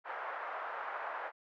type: band-pass noise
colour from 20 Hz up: white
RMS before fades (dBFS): -41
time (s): 0.04-1.32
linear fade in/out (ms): 50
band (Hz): 590 to 1500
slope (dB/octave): 24
effects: none